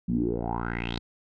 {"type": "tone with low-pass filter sweep", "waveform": "10% pulse", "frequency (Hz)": 58.1, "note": "A#1", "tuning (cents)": -5, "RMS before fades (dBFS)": -29, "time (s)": [0.08, 0.99], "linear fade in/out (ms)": 10, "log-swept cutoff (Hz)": [190, 4300], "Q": 6.7, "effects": []}